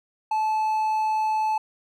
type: tone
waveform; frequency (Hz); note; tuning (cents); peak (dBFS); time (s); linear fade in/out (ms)
triangle; 868; A5; -24; -19; 0.31-1.58; 5
effects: none